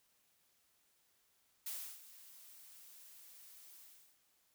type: noise with ADSR envelope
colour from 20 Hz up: blue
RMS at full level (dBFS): -42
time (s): 1.66-4.2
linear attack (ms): 6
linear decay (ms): 320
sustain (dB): -16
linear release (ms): 390
effects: white hiss -75 dBFS RMS until 4.54 s